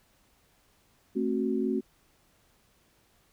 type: chord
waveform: sine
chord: F# diminished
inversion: first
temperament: just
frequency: 222 / 266.4 / 370 Hz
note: A3 / C4 / F#4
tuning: +16 / +31 / 0 cents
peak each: -30 dBFS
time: 1.15-1.81 s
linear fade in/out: 20 ms
effects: pink hiss -66 dBFS RMS until 3.32 s